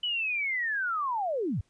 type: linear sweep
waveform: sine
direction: down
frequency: 3000 to 71.3 Hz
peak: -27 dBFS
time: 0.03-1.61 s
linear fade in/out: 5 ms
effects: pink hiss -71 dBFS RMS until 1.69 s + resampled to 22050 Hz